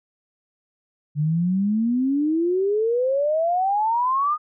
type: exponential sweep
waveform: sine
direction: up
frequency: 144.7 to 1244.5 Hz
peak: -18 dBFS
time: 1.15-4.38 s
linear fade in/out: 50 ms
effects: none